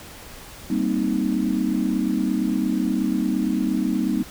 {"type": "chord", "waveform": "sine", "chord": "C minor seventh", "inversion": "second", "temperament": "equal", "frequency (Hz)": [196, 233.1, 261.6, 311.1], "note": ["G3", "Bb3", "C4", "Eb4"], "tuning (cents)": [0, 0, 0, 0], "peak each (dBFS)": -25, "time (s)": [0.7, 4.23], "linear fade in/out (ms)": 5, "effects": ["pink hiss -41 dBFS RMS until 4.3 s"]}